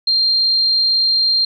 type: tone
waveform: sine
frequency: 4186 Hz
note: C8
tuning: in tune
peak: -12 dBFS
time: 0.07-1.45 s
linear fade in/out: 5 ms
effects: none